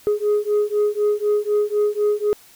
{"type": "beating tone pair", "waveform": "sine", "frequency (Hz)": [415.3, 419.3], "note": ["G#4", "G#4"], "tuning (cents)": [0, 17], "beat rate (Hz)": 4, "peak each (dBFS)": -18, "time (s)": [0.07, 2.33], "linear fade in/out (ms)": 0, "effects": ["tanh soft clip ceiling -13 dBFS", "white hiss -49 dBFS RMS until 2.55 s"]}